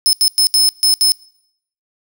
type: tone bursts at uneven times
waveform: sawtooth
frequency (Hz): 5210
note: E8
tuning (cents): -21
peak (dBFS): -7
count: 6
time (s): 0.06-0.13 / 0.21-0.28 / 0.38-0.47 / 0.54-0.69 / 0.83-0.94 / 1.01-1.12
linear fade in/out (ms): 0
effects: noise-tail reverb RT60 0.7 s tail -23 dB re dry